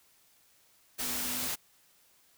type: tone in noise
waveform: sine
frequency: 248.3 Hz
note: B3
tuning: 9 cents sharp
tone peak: -44 dBFS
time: 1.01-1.49 s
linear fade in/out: 20 ms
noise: white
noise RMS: -34 dBFS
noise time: 0.98-1.56 s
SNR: -13 dB
effects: white hiss -65 dBFS RMS until 2.37 s